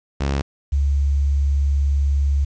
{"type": "tone pair in turn", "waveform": ["sawtooth", "sine"], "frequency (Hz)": [69.3, 70.27], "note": ["C#2", "C#2"], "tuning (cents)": [0, 24], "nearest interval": "unison", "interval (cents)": 24, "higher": "second", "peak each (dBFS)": -15, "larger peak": "neither", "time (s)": [[0.2, 0.42], [0.72, 2.45]], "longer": "second", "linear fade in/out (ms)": 10, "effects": ["resampled to 16000 Hz", "8-bit"]}